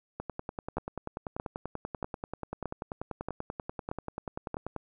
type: two click trains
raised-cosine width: 1 ms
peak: -21 / -19 dBFS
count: 48 / 7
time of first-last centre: 0.2-4.763 / 0.77-4.544 s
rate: 10.3 / 1.59 Hz
effects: none